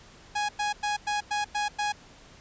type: tone bursts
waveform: sawtooth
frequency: 830.6 Hz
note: G#5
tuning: in tune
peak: -22 dBFS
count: 7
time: 0.35-1.924 s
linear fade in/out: 10 ms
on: 140 ms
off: 99 ms
effects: pink hiss -52 dBFS RMS until 2.4 s + resampled to 16000 Hz